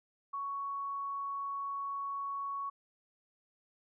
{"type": "tone", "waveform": "sine", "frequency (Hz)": 1114, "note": "C#6", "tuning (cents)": 8, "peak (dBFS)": -35, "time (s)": [0.33, 2.7], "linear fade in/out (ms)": 10, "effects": []}